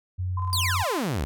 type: tone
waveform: sine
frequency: 91.4 Hz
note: F#2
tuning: 21 cents flat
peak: -25 dBFS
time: 0.18-0.84 s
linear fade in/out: 20 ms
type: tone with tremolo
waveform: sine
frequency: 1027 Hz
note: C6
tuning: 33 cents flat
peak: -29 dBFS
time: 0.37-1 s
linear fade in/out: 5 ms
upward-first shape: square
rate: 19 Hz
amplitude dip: 45%
type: exponential sweep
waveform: sawtooth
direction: down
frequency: 4913 to 58.27 Hz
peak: -21 dBFS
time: 0.53-1.25 s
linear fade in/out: 0 ms
effects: none